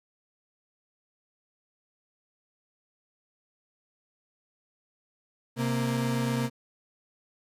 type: tone pair together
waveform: 35% pulse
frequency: 130.81 / 233.4 Hz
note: C3 / A#3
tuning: 0 / +2 cents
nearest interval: minor seventh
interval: 1002 cents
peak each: -27 dBFS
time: 5.56-6.5 s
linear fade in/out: 50 ms
effects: resampled to 32000 Hz + 10-bit